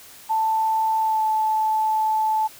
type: tone with pitch glide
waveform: sine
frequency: 883 to 871.3 Hz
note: A5 to A5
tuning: +6 to -17 cents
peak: -18 dBFS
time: 0.29-2.48 s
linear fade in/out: 20 ms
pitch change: -23 cents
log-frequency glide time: 0.99-1.25 s
effects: white hiss -45 dBFS RMS until 2.59 s